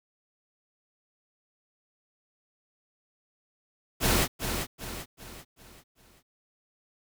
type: noise with echo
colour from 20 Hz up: pink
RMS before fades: -24 dBFS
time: 4-4.28 s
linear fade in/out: 50 ms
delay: 390 ms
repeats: 5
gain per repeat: -7 dB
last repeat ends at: 6.23 s
effects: none